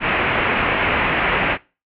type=low-pass noise; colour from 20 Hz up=white; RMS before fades=-19 dBFS; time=0-1.58 s; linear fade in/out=50 ms; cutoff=2700 Hz; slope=48 dB/octave; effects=noise-tail reverb RT60 0.3 s tail -21 dB re dry